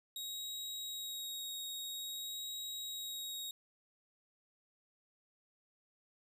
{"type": "tone with vibrato", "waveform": "sawtooth", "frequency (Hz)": 3789, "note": "A#7", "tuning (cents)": 27, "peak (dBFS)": -38, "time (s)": [0.16, 3.51], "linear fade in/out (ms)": 2, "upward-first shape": "sine", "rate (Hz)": 0.5, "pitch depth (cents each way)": 11, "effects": []}